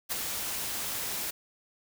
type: noise with ADSR envelope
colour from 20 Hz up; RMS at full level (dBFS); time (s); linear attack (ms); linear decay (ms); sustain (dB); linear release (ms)
white; -29; 0.09-1.31; 31; 13; -5; 11
effects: none